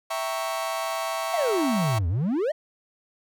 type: chord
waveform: 40% pulse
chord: E diminished seventh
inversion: none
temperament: equal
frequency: 659.3 / 784 / 932.3 / 1108.7 Hz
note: E5 / G5 / Bb5 / Db6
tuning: 0 / 0 / 0 / 0 cents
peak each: -29 / -34 / -35 / -31 dBFS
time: 0.1-1.99 s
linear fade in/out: 10 ms
type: exponential two-way sweep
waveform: triangle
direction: down then up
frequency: 740 to 80 to 657 Hz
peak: -20 dBFS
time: 1.33-2.52 s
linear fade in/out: 10 ms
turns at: 2.08 s
effects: none